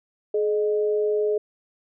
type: tone pair together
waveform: sine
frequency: 423.7 / 614.6 Hz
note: G#4 / D#5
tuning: +35 / -21 cents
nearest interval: tritone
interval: 644 cents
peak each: -20 / -29 dBFS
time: 0.34-1.38 s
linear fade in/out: 5 ms
effects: none